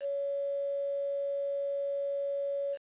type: tone with quantisation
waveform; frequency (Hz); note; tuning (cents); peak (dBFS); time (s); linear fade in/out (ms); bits
sine; 561; C#5; +21; -30; 0-2.78; 50; 8
effects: resampled to 8000 Hz